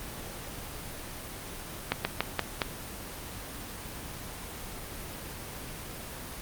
slowing click train, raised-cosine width 0.3 ms, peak -9 dBFS, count 5, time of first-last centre 1.92-2.618 s, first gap 130 ms, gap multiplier 1.2, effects pink hiss -40 dBFS RMS until 6.41 s + Opus 24 kbps

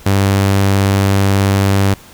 sawtooth tone, 98.3 Hz, G2, 5 cents sharp, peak -6 dBFS, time 0.06-1.94 s, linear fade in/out 5 ms, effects pink hiss -40 dBFS RMS until 2.13 s

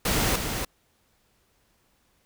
pink noise with echo, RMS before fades -24 dBFS, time 0.05-0.36 s, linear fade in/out 5 ms, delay 290 ms, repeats 1, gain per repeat -6 dB, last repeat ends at 0.65 s, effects pink hiss -67 dBFS RMS until 2.25 s

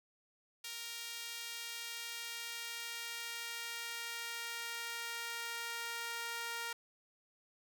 sawtooth tone with high-pass filter sweep, 466.2 Hz, A#4, in tune, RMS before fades -43 dBFS, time 0.64-6.73 s, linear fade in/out 5 ms, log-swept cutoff 3000 to 1300 Hz, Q 0.97, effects none

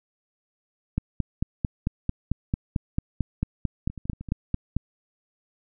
two click trains, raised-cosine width 5 ms, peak -11 / -24 dBFS, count 18 / 6, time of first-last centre 0.98-4.766 / 3.9-4.288 s, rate 4.49 / 12.9 Hz, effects none

